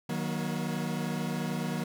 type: chord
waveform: 40% pulse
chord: D# minor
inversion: none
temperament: equal with one note detuned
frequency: 155.56 / 185 / 238.3 Hz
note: D#3 / F#3 / A#3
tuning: 0 / 0 / +38 cents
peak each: -34 dBFS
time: 0.09-1.84 s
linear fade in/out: 5 ms
effects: none

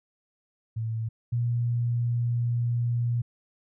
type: tone pair in turn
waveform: sine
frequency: 112.6 / 119.3 Hz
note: A2 / A#2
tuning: +40 / +41 cents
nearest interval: minor second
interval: 101 cents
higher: second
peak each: -27 / -23 dBFS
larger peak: second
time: 0.76-1.09 / 1.32-3.22 s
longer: second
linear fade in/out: 10 ms
effects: none

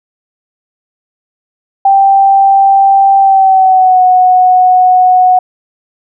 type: tone with pitch glide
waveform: sine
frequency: 784 to 735.7 Hz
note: G5 to F#5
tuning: 0 to -10 cents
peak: -3 dBFS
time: 1.85-5.39 s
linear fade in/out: 5 ms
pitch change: -110 cents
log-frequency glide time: 3.19-4.02 s
effects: none

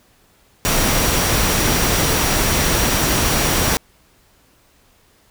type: tone in noise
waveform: sine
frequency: 5730 Hz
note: F8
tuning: 44 cents sharp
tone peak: -28 dBFS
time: 0.65-3.77 s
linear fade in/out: 0 ms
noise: pink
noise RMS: -17 dBFS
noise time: 0.65-3.77 s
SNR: -14 dB
effects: pink hiss -55 dBFS RMS until 5.3 s

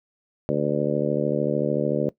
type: harmonic tone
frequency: 73.42 Hz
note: D2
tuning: in tune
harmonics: 2 / 3 / 4 / 5 / 6 / 7 / 8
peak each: -28 / -28 / -28 / -28 / -28 / -28 / -28 dBFS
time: 0.49-2.09 s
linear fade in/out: 0 ms
effects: noise-tail reverb RT60 0.1 s tail -18 dB re dry

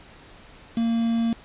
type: tone with quantisation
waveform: triangle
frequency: 230 Hz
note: A#3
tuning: 23 cents flat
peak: -18 dBFS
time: 0.77-1.33 s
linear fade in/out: 2 ms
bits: 6
effects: pink hiss -48 dBFS RMS until 1.44 s + resampled to 8000 Hz

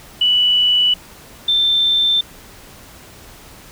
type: tone pair in turn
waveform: sine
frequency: 2960 / 3561 Hz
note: F#7 / A7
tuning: 0 / +20 cents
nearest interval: minor third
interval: 320 cents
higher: second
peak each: -11 / -12 dBFS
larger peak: first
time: 0.21-0.94 / 1.48-2.21 s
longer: neither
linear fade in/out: 5 ms
effects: pink hiss -41 dBFS RMS until 3.71 s

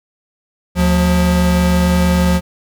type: tone pair together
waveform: square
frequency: 74.9 / 178.43 Hz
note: D2 / F3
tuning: +35 / +37 cents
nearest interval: octave + minor third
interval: 1502 cents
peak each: -16 / -13 dBFS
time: 0.75-2.41 s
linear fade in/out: 50 ms
effects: none

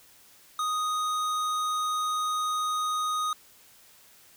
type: tone with hard clipping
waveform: sine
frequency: 1244.5 Hz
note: D#6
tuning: in tune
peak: -28 dBFS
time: 0.59-3.33 s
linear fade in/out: 2 ms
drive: 15 dB
effects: white hiss -56 dBFS RMS until 4.36 s

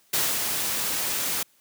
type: noise with ADSR envelope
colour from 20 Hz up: white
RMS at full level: -23 dBFS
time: 0.13-1.43 s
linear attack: 9 ms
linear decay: 250 ms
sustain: -4 dB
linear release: 5 ms
effects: white hiss -62 dBFS RMS until 1.6 s + high-pass 100 Hz 12 dB/octave

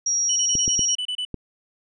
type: tone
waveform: sine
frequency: 5670 Hz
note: F8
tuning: 25 cents sharp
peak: -19 dBFS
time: 0.06-0.95 s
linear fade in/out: 5 ms
type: tone bursts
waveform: triangle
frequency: 2983 Hz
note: F#7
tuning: 13 cents sharp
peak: -23 dBFS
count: 10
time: 0.29-1.251 s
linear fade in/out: 5 ms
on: 70 ms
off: 29 ms
type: clicks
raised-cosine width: 3 ms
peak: -16 dBFS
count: 4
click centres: 0.553 / 0.679 / 0.793 / 1.343 s
effects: resampled to 24000 Hz

